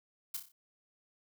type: noise with echo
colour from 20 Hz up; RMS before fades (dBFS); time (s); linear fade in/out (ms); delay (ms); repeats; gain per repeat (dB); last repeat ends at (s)
blue; -37; 0.34-0.37; 5; 30; 5; -6; 0.52
effects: none